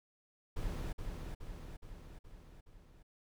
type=noise with echo; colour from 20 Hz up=brown; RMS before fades=-38 dBFS; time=0.56-0.93 s; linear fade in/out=10 ms; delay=420 ms; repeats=5; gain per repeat=-4 dB; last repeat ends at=3.03 s; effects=none